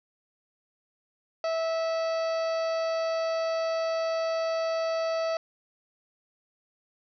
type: harmonic tone with a mistuned harmonic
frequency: 653 Hz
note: E5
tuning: 17 cents flat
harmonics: 1 / 2 / 3 / 4 / 5 / 6 / 7 / 8 / 9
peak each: -26 / -36 / -43 / -44 / -51 / -51 / -43 / -53 / -53 dBFS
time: 1.44-5.37 s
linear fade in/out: 2 ms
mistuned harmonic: 8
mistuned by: +42 cents
effects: none